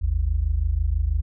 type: tone pair together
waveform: sine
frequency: 51.66 / 77.78 Hz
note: G#1 / D#2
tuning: -8 / 0 cents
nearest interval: perfect fifth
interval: 708 cents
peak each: -22 dBFS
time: 0.01-1.22 s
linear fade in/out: 20 ms
effects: none